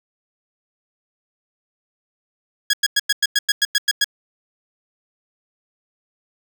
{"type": "tone bursts", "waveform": "15% pulse", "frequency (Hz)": 1661.2, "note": "G#6", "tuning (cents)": 0, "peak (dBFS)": -7, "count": 11, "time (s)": [2.7, 4.044], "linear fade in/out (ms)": 5, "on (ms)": 34, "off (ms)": 97, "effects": []}